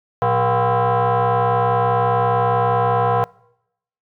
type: tone with frequency modulation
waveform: sine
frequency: 116.54 Hz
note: A#2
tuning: in tune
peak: -13 dBFS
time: 0.22-3.24 s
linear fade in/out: 0 ms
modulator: 298 Hz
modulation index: 3.5
effects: noise-tail reverb RT60 0.8 s tail -25 dB re dry + tanh soft clip ceiling -11 dBFS